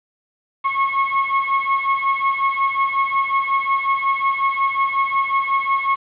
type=beating tone pair; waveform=35% pulse; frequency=1089 / 1094.5 Hz; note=C#6 / C#6; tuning=-31 / -22 cents; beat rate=5.5 Hz; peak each=-18 dBFS; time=0.64-5.96 s; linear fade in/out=20 ms; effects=resampled to 8000 Hz + 7-bit